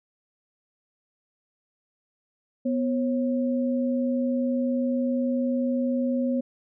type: tone pair together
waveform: sine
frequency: 246.9 / 541.3 Hz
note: B3 / C#5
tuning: 0 / -41 cents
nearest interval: octave + major second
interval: 1359 cents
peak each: -23 / -29 dBFS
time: 2.65-6.41 s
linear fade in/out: 10 ms
effects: none